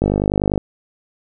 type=click train; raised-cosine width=2 ms; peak=-3 dBFS; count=29; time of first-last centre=0.02-0.578 s; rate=50.2 Hz; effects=none